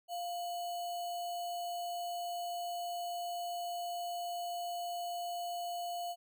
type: tone with sample-and-hold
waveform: sine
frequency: 698.5 Hz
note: F5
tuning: in tune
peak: -36 dBFS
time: 0.08-6.16 s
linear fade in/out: 50 ms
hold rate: 3675 Hz
effects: none